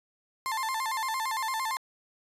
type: tone with vibrato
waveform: 35% pulse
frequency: 966 Hz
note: B5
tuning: 39 cents flat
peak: -27 dBFS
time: 0.46-1.77 s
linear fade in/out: 0 ms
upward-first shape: square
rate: 8.8 Hz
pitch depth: 150 cents each way
effects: resampled to 32000 Hz

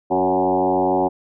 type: tone with frequency modulation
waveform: sine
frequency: 555 Hz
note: C#5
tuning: 2 cents sharp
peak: -15 dBFS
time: 0.1-1.09 s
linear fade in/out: 20 ms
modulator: 92.8 Hz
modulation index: 3.4
effects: none

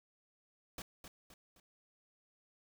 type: noise with echo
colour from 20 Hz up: pink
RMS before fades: -45 dBFS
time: 0.78-0.82 s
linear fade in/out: 2 ms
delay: 260 ms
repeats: 3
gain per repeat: -7 dB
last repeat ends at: 1.6 s
effects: none

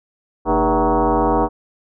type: tone with frequency modulation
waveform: sine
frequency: 226 Hz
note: A3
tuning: 47 cents sharp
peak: -13 dBFS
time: 0.45-1.49 s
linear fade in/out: 50 ms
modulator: 177 Hz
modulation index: 4.8
effects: none

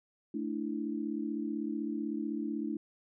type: chord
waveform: sine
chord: A suspended fourth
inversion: none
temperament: equal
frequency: 220 / 293.7 / 329.6 Hz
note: A3 / D4 / E4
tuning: 0 / 0 / 0 cents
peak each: -37 / -36 / -38 dBFS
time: 0.34-2.77 s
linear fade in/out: 5 ms
effects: none

